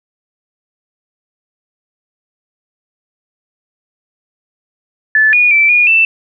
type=tone with pitch steps; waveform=sine; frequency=1741 / 2450 / 2328 / 2440 / 2661 Hz; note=A6 / D#7 / D7 / D#7 / E7; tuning=-19 / -27 / -16 / -34 / +16 cents; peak=-6 dBFS; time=5.15-6.05 s; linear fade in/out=2 ms; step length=180 ms; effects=none